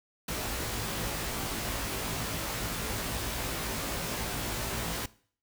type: noise with comb filter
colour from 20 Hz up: pink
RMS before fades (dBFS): -34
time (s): 0.28-5.06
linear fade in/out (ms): 5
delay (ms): 18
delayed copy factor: +1
effects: noise-tail reverb RT60 0.5 s tail -20 dB re dry